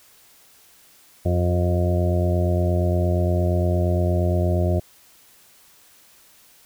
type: harmonic tone with a mistuned harmonic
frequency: 88.6 Hz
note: F2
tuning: 25 cents sharp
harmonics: 1 / 2 / 3 / 4 / 5 / 6 / 7 / 8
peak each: -19 / -26 / -35 / -27 / -38 / -33 / -27 / -35 dBFS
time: 1.25-4.8 s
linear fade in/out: 10 ms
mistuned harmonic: 5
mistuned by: -21 cents
effects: white hiss -53 dBFS RMS until 6.65 s